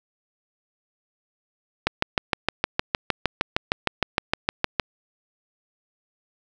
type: click train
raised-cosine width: 0.3 ms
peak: -3 dBFS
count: 20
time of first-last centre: 1.87-4.798 s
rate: 6.49 Hz
effects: none